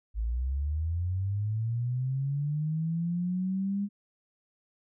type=linear sweep; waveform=sine; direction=up; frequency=51.91 to 204.1 Hz; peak=-27 dBFS; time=0.14-3.89 s; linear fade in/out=50 ms; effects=none